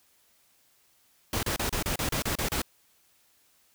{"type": "noise bursts", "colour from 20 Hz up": "pink", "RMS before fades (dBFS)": -29, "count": 10, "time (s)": [1.33, 2.618], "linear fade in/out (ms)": 2, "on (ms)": 100, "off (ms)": 32, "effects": ["white hiss -65 dBFS RMS until 3.74 s"]}